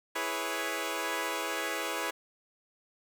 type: chord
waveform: 10% pulse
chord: C# minor seventh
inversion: first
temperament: equal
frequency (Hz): 329.6 / 415.3 / 493.9 / 554.4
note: E4 / G#4 / B4 / C#5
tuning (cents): 0 / 0 / 0 / 0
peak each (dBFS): -29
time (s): 0.15-2.11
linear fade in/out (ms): 10
effects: none